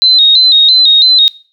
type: tone with vibrato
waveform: sine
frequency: 3894 Hz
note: B7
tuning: 25 cents flat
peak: -3 dBFS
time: 0.02-1.28 s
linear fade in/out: 0 ms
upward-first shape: square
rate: 3 Hz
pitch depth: 69 cents each way
effects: noise-tail reverb RT60 0.4 s tail -20 dB re dry